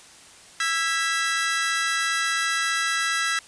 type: tone cluster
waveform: sawtooth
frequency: 1329 / 1637 / 1966 Hz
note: E6 / G#6 / B6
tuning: +14 / -25 / -8 cents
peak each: -23 dBFS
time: 0.6-3.39 s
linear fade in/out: 2 ms
effects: white hiss -48 dBFS RMS until 3.47 s + resampled to 22050 Hz